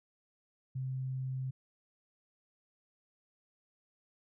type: tone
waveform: sine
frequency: 130.81 Hz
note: C3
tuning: in tune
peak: -34 dBFS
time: 0.75-1.51 s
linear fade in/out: 10 ms
effects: none